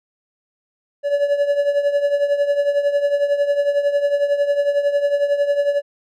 triangle tone with tremolo, 572 Hz, D5, 46 cents flat, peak -10 dBFS, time 1.03-5.82 s, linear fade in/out 50 ms, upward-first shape triangle, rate 11 Hz, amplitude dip 75%, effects none

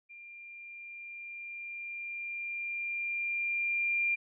sine tone with level ramp, 2390 Hz, D7, 30 cents sharp, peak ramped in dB -47 to -26 dBFS, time 0.09-4.16 s, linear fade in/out 20 ms, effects none

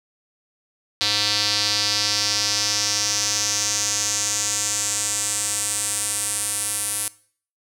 square tone with band-pass filter sweep, 103.83 Hz, G#2, in tune, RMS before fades -23 dBFS, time 1.01-7.08 s, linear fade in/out 0 ms, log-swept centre 4300 to 10000 Hz, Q 3.5, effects noise-tail reverb RT60 0.5 s tail -20 dB re dry

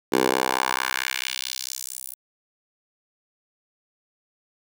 10% pulse tone with high-pass filter sweep, 64.5 Hz, C2, 24 cents flat, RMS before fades -26 dBFS, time 0.12-2.15 s, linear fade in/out 10 ms, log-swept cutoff 360 to 12000 Hz, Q 1.5, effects none

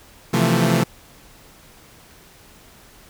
sawtooth chord, F major seventh, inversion second, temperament equal with one note detuned, 130.81 / 164.81 / 174.61 / 221.1 Hz, C3 / E3 / F3 / A3, 0 / 0 / 0 / +9 cents, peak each -17 dBFS, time 0.33-0.84 s, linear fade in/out 10 ms, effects pink hiss -48 dBFS RMS until 3.09 s

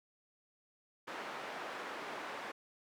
white band-pass noise, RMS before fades -44 dBFS, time 1.07-2.52 s, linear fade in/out 10 ms, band 320 to 1500 Hz, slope 12 dB/octave, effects none

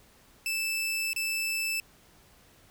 sawtooth tone with dropouts, 2637 Hz, E7, in tune, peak -25 dBFS, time 0.46-1.8 s, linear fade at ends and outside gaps 1 ms, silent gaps 1.132-1.162 s, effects pink hiss -59 dBFS RMS until 2.7 s

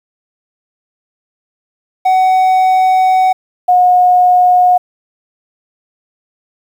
triangle / sine tone pair in turn, 749 / 723.5 Hz, F#5 / F#5, +21 / -39 cents, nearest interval minor second, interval 60 cents, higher first, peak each -5 dBFS, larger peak neither, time 2.05-3.33 / 3.68-4.78 s, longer first, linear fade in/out 10 ms, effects 7-bit

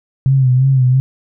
sine tone with vibrato, 130.81 Hz, C3, in tune, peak -8 dBFS, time 0.26-1 s, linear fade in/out 0 ms, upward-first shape sine, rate 2.9 Hz, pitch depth 66 cents each way, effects none

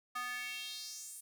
square tone with high-pass filter sweep, 246.9 Hz, B3, in tune, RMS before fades -43 dBFS, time 0.15-1.21 s, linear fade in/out 10 ms, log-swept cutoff 1200 to 9700 Hz, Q 3.2, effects none

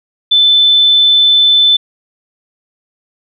sine tone, 3520 Hz, A7, in tune, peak -5 dBFS, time 0.31-1.77 s, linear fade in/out 10 ms, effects none

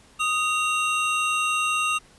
square tone pair together, 1244.5 / 2755 Hz, D#6 / F7, 0 / -24 cents, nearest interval octave + major second, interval 1376 cents, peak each -25 dBFS, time 0.19-1.99 s, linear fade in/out 20 ms, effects pink hiss -54 dBFS RMS until 2.18 s + resampled to 24000 Hz

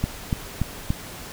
click train, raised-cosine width 5 ms, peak -9 dBFS, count 4, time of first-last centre 0.04-0.905 s, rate 3.47 Hz, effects pink hiss -38 dBFS RMS until 1.32 s

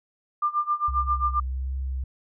sine tone with tremolo, 1195 Hz, D6, 30 cents sharp, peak -19 dBFS, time 0.42-1.4 s, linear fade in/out 5 ms, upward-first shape sine, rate 7.5 Hz, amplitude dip 90%
sine tone with vibrato, 65.41 Hz, C2, in tune, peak -26 dBFS, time 0.88-2.04 s, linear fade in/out 5 ms, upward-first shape triangle, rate 1.4 Hz, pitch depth 29 cents each way
effects none

